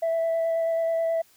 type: tone with vibrato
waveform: sine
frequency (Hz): 659.3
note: E5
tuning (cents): 0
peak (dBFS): -20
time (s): 0.02-1.22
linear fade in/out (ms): 10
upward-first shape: square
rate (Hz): 9.3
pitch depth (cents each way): 8
effects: tanh soft clip ceiling -20 dBFS + white hiss -59 dBFS RMS until 1.36 s